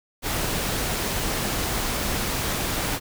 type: noise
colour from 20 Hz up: pink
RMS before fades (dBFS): -26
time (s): 0.22-3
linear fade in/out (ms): 50
effects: none